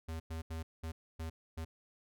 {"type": "tone bursts at uneven times", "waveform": "square", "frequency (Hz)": 81, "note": "E2", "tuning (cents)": -30, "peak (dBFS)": -39, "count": 6, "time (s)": [[0.08, 0.2], [0.3, 0.42], [0.5, 0.63], [0.83, 0.92], [1.19, 1.3], [1.57, 1.65]], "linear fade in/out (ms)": 10, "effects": []}